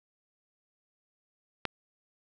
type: click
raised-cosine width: 0.3 ms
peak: -13 dBFS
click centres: 1.653 s
effects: none